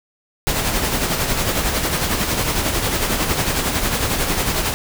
pink noise with tremolo, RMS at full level -18 dBFS, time 0.47-4.74 s, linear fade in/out 0 ms, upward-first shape sine, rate 11 Hz, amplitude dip 45%, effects none

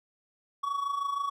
triangle tone with amplitude modulation, 1126 Hz, C#6, 27 cents sharp, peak -24 dBFS, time 0.63-1.3 s, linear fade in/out 10 ms, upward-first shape sine, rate 26.3 Hz, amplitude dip 65%, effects none

